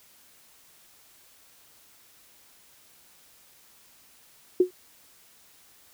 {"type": "tone with exponential decay", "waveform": "sine", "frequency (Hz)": 364, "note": "F#4", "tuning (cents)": -28, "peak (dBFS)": -12, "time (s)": [4.6, 4.71], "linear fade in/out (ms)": 5, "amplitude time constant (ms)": 23, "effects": ["white hiss -57 dBFS RMS until 5.93 s"]}